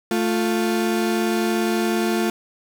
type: tone pair together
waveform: 35% pulse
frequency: 220.9 / 350 Hz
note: A3 / F4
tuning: +7 / +4 cents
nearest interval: minor sixth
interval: 797 cents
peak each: -20 dBFS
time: 0.11-2.3 s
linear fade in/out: 2 ms
effects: 8-bit